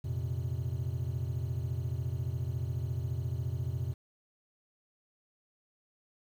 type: chord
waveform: triangle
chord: F suspended fourth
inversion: none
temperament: equal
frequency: 87.31 / 116.54 / 130.81 Hz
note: F2 / Bb2 / C3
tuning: 0 / 0 / 0 cents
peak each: -34 dBFS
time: 0.04-3.94 s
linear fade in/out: 10 ms
effects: 10-bit